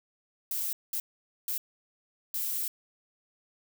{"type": "noise bursts at uneven times", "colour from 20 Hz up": "violet", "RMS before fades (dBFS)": -32, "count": 4, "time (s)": [[0.51, 0.73], [0.93, 1], [1.48, 1.58], [2.34, 2.68]], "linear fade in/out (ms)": 2, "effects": []}